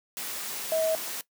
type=tone in noise; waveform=sine; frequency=641 Hz; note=E5; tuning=49 cents flat; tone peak=-23 dBFS; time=0.72-0.95 s; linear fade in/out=0 ms; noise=white; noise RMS=-35 dBFS; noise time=0.17-1.21 s; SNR=+9 dB; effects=noise-tail reverb RT60 0.1 s tail -18 dB re dry + high-pass 200 Hz 12 dB/octave